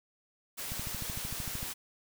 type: noise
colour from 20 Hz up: white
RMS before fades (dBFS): -39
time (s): 0.57-1.74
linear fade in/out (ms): 20
type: click train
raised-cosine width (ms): 5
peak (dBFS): -27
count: 13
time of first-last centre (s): 0.72-1.629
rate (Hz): 13.2
effects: none